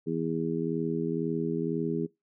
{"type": "harmonic tone", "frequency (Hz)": 82, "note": "E2", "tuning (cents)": -9, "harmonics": [2, 3, 4, 5], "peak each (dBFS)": [-33, -33, -33, -33], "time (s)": [0.06, 2.07], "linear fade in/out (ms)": 20, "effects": ["noise-tail reverb RT60 0.2 s tail -22 dB re dry"]}